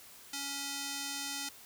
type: tone with band-pass filter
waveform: square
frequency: 280 Hz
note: C#4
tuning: 18 cents sharp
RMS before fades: -39 dBFS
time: 0.33-1.49 s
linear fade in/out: 5 ms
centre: 6300 Hz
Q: 0.93
effects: white hiss -54 dBFS RMS until 1.65 s